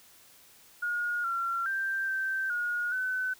sine tone with pitch steps, 1434 / 1368 / 1573 / 1556 / 1439 / 1513 Hz, F6 / F6 / G6 / G6 / F#6 / F#6, +45 / -36 / +6 / -13 / -49 / +38 cents, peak -28 dBFS, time 0.82-3.34 s, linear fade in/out 10 ms, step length 420 ms, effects white hiss -57 dBFS RMS until 3.39 s

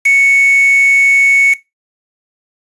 sine tone with quantisation, 2217 Hz, C#7, in tune, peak -6 dBFS, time 0.05-1.54 s, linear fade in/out 10 ms, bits 3, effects noise-tail reverb RT60 0.2 s tail -18 dB re dry + resampled to 24000 Hz

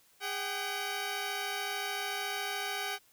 10% pulse tone pair together, 407.3 / 760.9 Hz, G#4 / F#5, -34 / +48 cents, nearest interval major seventh, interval 1082 cents, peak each -30 / -27 dBFS, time 0.2-2.99 s, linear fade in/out 50 ms, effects white hiss -65 dBFS RMS until 3.12 s

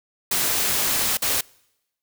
white noise with dropouts, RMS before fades -22 dBFS, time 0.31-1.41 s, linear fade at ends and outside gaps 5 ms, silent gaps 1.172-1.22 s, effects noise-tail reverb RT60 0.9 s tail -26 dB re dry

